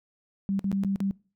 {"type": "tone with dropouts", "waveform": "sine", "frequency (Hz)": 196, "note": "G3", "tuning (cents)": 0, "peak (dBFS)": -24, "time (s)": [0.49, 1.11], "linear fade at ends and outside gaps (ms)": 0, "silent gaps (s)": [[0.593, 0.643], [0.716, 0.727], [0.836, 0.847], [0.959, 1.004]], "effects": ["noise-tail reverb RT60 0.4 s tail -24 dB re dry"]}